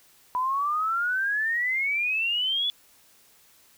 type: exponential sweep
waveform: sine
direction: up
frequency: 987.8 to 3462 Hz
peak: -23 dBFS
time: 0.35-2.7 s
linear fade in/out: 0 ms
effects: white hiss -58 dBFS RMS until 3.77 s